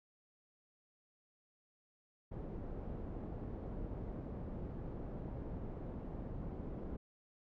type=low-pass noise; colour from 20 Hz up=pink; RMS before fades=-44 dBFS; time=2.31-6.97 s; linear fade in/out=10 ms; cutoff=490 Hz; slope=12 dB/octave; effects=none